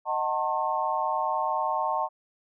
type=chord; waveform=sine; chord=D# diminished seventh; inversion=none; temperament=just; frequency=622.3 / 746.7 / 896 / 1075.3 Hz; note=D#5 / F#5 / A5 / C6; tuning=0 / +16 / +31 / +47 cents; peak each=-32 / -31 / -28 / -30 dBFS; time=0.05-2.09 s; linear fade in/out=50 ms; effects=none